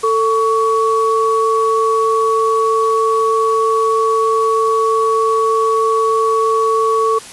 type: tone pair together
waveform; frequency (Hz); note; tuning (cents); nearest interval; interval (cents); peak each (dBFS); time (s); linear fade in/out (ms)
sine; 445.7 / 1124.2; A4 / C#6; +22 / +24; octave + major third; 1602; -14; 0.03-7.19; 10
effects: white hiss -34 dBFS RMS until 7.32 s + resampled to 24000 Hz